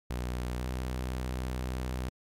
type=tone with pitch glide; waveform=sawtooth; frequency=61.4 to 63.2 Hz; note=B1 to B1; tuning=-9 to +41 cents; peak=-28 dBFS; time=0.1-2.09 s; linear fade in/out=5 ms; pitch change=+50 cents; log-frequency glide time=0.57-0.64 s; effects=MP3 96 kbps